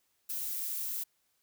violet noise, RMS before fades -36 dBFS, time 0.29-1.04 s, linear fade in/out 10 ms, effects white hiss -75 dBFS RMS until 1.42 s

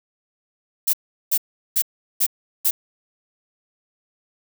violet noise bursts, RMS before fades -18 dBFS, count 5, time 0.87-2.71 s, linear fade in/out 10 ms, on 64 ms, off 380 ms, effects none

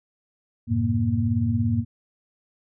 sine tone cluster, 91.4 / 108.4 / 129.8 / 234.5 Hz, F#2 / A2 / C3 / A#3, -21 / -25 / -13 / +11 cents, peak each -27 / -23 / -32 / -24 dBFS, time 0.67-1.85 s, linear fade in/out 50 ms, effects none

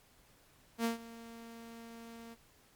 sawtooth tone with ADSR envelope, 230.4 Hz, A#3, 20 cents flat, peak -25 dBFS, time 0.78-2.36 s, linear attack 65 ms, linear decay 130 ms, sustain -19 dB, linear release 35 ms, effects pink hiss -65 dBFS RMS until 2.75 s + MP3 96 kbps

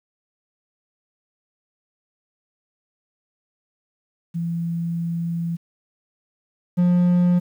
sine / triangle tone pair in turn, 168.6 / 177.12 Hz, E3 / F3, +39 / +25 cents, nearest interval minor second, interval 86 cents, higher second, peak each -22 / -12 dBFS, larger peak second, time 4.34-5.57 / 6.77-7.4 s, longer first, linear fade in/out 20 ms, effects 9-bit

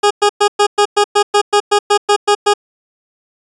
20% pulse tone bursts, 411.5 Hz, G#4, 16 cents flat, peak -3 dBFS, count 14, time 0.03-2.538 s, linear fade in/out 10 ms, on 77 ms, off 110 ms, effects resampled to 22050 Hz

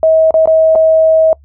sine tone with dropouts, 640 Hz, D#5, 49 cents sharp, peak -5 dBFS, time 0.03-1.33 s, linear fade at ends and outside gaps 1 ms, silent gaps 0.308-0.341 / 0.457-0.474 / 0.752-0.757 s, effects noise-tail reverb RT60 0.1 s tail -24 dB re dry + added 71 Hz sine -40 dBFS peak until 1.44 s

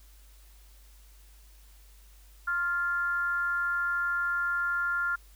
sine tone with frequency modulation, 1396.9 Hz, F6, in tune, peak -26 dBFS, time 2.47-5.16 s, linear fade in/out 10 ms, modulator 329 Hz, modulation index 0.39, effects added 50 Hz sine -52 dBFS peak until 5.35 s + white hiss -61 dBFS RMS until 5.35 s

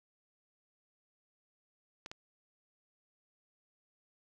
clicks, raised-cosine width 0.2 ms, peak -26 dBFS, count 2, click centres 2.061 / 2.115 s, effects none

